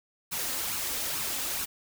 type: noise with flanger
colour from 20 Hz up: white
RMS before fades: -32 dBFS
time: 0.31-1.66 s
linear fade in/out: 20 ms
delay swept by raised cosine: 0.73 to 3.93 ms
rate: 2.3 Hz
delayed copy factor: +0.5
effects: none